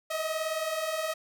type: beating tone pair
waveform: sawtooth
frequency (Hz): 620 / 639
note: D#5 / D#5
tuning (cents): -6 / +46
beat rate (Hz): 19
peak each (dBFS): -31 / -27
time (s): 0.1-1.14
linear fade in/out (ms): 10
effects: none